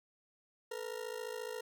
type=ring-modulated tone; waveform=40% pulse; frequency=466.2 Hz; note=A#4; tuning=in tune; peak=-36 dBFS; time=0.71-1.61 s; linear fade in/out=5 ms; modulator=27.2 Hz; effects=none